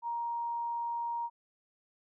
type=tone; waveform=sine; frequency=939 Hz; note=A#5; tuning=12 cents sharp; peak=-32 dBFS; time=0.02-1.3 s; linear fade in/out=50 ms; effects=none